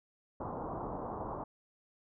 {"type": "low-pass noise", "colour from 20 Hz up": "white", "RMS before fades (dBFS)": -40, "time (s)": [0.4, 1.44], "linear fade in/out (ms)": 5, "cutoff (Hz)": 1100, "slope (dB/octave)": 48, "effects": []}